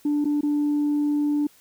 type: tone with dropouts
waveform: sine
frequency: 293.7 Hz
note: D4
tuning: in tune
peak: -18 dBFS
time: 0.05-1.47 s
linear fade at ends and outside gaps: 5 ms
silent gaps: 0.245-0.253 / 0.41-0.431 s
effects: tanh soft clip ceiling -17 dBFS + white hiss -56 dBFS RMS until 1.6 s